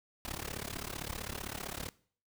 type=noise with amplitude modulation; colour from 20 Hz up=pink; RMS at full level=-37 dBFS; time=0.25-1.89 s; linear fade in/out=0 ms; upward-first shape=sine; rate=35.5 Hz; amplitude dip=95%; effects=noise-tail reverb RT60 0.5 s tail -21 dB re dry